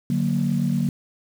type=chord; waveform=sine; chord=D augmented; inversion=none; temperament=equal; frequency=146.83 / 185 / 233.1 Hz; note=D3 / F#3 / A#3; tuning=0 / 0 / 0 cents; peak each=-23 dBFS; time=0.1-0.89 s; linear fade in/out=2 ms; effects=tanh soft clip ceiling -11 dBFS + 7-bit